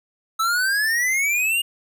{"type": "exponential sweep", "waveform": "square", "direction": "up", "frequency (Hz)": [1300, 2862], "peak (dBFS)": -19, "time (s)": [0.39, 1.62], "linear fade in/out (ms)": 10, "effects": []}